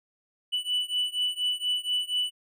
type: beating tone pair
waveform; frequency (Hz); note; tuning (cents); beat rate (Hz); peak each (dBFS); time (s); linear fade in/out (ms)
triangle; 2969 / 2973.2; F#7 / F#7; +5 / +8; 4.2; -27 / -28; 0.52-2.31; 20
effects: none